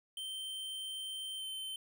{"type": "tone with pitch glide", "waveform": "square", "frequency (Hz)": [3116, 3089], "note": ["G7", "G7"], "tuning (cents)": [-11, -26], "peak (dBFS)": -40, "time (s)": [0.17, 1.76], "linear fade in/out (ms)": 2, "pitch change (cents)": -15, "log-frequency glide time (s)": [1.38, 1.44], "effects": []}